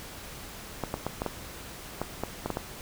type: clicks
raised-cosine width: 1 ms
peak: -15 dBFS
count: 10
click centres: 0.837 / 0.941 / 1.066 / 1.219 / 1.263 / 2.016 / 2.236 / 2.46 / 2.503 / 2.571 s
effects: pink hiss -43 dBFS RMS until 2.81 s